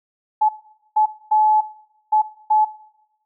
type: tone bursts at uneven times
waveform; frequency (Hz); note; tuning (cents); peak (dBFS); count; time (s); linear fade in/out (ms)
sine; 858; A5; -44; -12; 5; 0.41-0.49 / 0.96-1.06 / 1.31-1.61 / 2.12-2.22 / 2.5-2.65; 10
effects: noise-tail reverb RT60 0.9 s tail -20 dB re dry